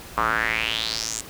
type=tone with band-pass filter sweep; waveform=square; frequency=56 Hz; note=A1; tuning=31 cents sharp; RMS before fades=-25 dBFS; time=0.17-1.21 s; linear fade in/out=5 ms; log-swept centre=1100 to 7700 Hz; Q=4.6; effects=pink hiss -41 dBFS RMS until 1.29 s